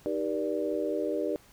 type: chord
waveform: sine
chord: Eb major seventh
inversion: none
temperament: equal with one note detuned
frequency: 311.1 / 392 / 477.1 / 587.3 Hz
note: Eb4 / G4 / Bb4 / D5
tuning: 0 / 0 / +40 / 0 cents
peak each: -33 dBFS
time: 0.06-1.36 s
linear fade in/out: 0 ms
effects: pink hiss -58 dBFS RMS until 1.52 s